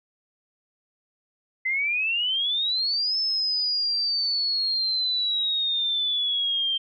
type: exponential two-way sweep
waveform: sine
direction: up then down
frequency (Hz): 2033 to 5274 to 3146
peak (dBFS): -22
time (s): 1.65-6.78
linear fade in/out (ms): 10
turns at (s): 3.18
effects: none